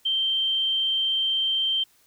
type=tone; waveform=sine; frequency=3136 Hz; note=G7; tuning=in tune; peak=-21 dBFS; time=0.05-1.84 s; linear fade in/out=10 ms; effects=white hiss -61 dBFS RMS until 2.06 s